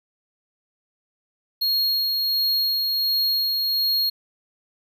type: tone with tremolo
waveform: square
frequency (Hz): 4275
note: C8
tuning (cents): +36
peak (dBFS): -19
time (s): 1.61-4.1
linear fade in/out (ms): 10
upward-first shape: sine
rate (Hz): 1.4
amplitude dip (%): 25
effects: none